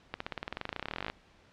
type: accelerating click train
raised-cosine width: 0.3 ms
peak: -18 dBFS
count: 28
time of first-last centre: 0.14-1.1 s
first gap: 64 ms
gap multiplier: 0.95
effects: pink hiss -61 dBFS RMS until 1.52 s + low-pass 4000 Hz 12 dB/octave